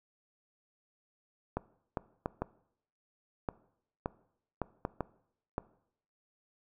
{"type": "clicks", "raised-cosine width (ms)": 1, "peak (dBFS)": -18, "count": 10, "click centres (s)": [1.57, 1.972, 2.259, 2.42, 3.488, 4.059, 4.617, 4.851, 5.007, 5.581], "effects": ["noise-tail reverb RT60 0.7 s tail -20 dB re dry"]}